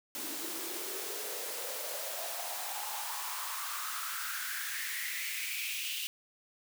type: noise with high-pass filter sweep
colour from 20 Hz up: white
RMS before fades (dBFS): -38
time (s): 0.15-6.07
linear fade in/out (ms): 0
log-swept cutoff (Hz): 280 to 2900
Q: 5.3
effects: none

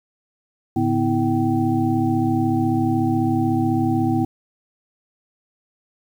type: tone cluster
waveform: sine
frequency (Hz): 107.1 / 141.2 / 249.3 / 325.4 / 771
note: A2 / C#3 / B3 / E4 / G5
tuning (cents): -46 / +32 / +16 / -22 / -29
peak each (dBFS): -24 / -27 / -21 / -21 / -26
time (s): 0.76-4.25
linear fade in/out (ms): 5
effects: 8-bit

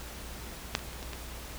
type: clicks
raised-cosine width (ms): 0.2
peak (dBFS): -8 / -26 / -29 / -25 / -22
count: 5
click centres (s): 0.751 / 0.792 / 0.931 / 1.028 / 1.133
effects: added 60 Hz sine -44 dBFS peak until 1.58 s + pink hiss -44 dBFS RMS until 1.58 s

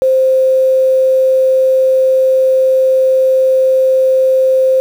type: tone with quantisation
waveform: sine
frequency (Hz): 523.3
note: C5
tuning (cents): 0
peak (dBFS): -7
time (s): 0.02-4.8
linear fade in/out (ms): 0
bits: 6
effects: none

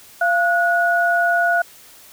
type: tone pair together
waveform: sine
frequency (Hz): 690.1 / 1460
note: F5 / F#6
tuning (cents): -21 / -24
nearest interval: octave + minor second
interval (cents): 1297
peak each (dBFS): -17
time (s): 0.21-1.62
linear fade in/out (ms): 5
effects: white hiss -45 dBFS RMS until 2.12 s

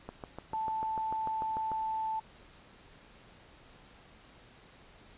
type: click train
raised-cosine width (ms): 1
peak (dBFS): -26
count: 12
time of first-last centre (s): 0.09-1.717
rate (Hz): 6.76
type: tone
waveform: sine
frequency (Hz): 880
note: A5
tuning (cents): 0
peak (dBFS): -31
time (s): 0.53-2.2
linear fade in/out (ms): 10
effects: pink hiss -57 dBFS RMS until 5.17 s + resampled to 8000 Hz

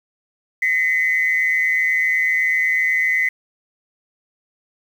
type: tone with amplitude modulation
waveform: sine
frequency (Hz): 2023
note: B6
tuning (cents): +41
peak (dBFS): -11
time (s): 0.62-3.29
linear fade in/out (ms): 5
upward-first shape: sine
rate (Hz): 160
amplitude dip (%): 80
effects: tanh soft clip ceiling -7 dBFS + 7-bit

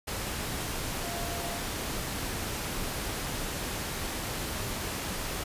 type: tone in noise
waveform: sine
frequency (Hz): 689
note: F5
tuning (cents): -24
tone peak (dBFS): -39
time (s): 1.03-1.59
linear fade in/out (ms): 10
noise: pink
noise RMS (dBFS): -34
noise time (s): 0.07-5.44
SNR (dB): -8
effects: resampled to 32000 Hz

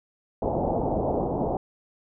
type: low-pass noise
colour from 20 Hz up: white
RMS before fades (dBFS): -26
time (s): 0.42-1.57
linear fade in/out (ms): 2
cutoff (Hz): 820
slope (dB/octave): 48
effects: none

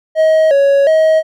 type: tone with pitch steps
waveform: triangle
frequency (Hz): 633 / 557 / 634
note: D#5 / C#5 / D#5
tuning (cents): +30 / +8 / +32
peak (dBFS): -5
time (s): 0.15-1.23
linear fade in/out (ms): 50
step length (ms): 360
effects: none

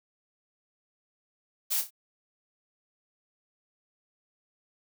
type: noise with echo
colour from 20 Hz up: blue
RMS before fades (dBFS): -28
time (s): 1.7-1.82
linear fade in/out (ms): 20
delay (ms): 29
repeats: 3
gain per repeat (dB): -8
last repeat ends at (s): 1.907
effects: none

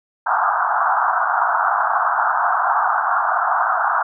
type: band-pass noise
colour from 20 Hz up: white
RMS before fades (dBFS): -18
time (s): 0.26-4.03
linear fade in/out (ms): 10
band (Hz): 680 to 1500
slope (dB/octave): 96
effects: none

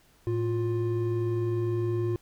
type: tone pair together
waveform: triangle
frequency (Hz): 110.9 / 352.1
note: A2 / F4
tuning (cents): +14 / +14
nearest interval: octave + minor sixth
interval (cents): 2000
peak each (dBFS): -26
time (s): 0.27-2.16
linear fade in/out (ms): 0
effects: pink hiss -62 dBFS RMS until 2.21 s

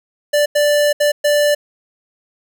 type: tone bursts at uneven times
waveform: square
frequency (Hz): 587.3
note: D5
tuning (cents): 0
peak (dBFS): -12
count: 4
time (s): 0.33-0.46 / 0.55-0.93 / 1-1.12 / 1.24-1.55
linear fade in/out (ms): 10
effects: none

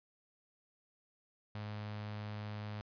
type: tone with notch filter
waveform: sawtooth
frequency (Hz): 105.2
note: G#2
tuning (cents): +23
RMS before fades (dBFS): -43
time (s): 1.55-2.81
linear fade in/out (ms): 0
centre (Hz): 350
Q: 1.6
effects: resampled to 11025 Hz

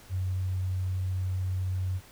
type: tone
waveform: sine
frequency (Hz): 92.9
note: F#2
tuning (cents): +7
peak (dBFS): -27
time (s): 0.09-2.01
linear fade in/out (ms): 50
effects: pink hiss -53 dBFS RMS until 2.11 s

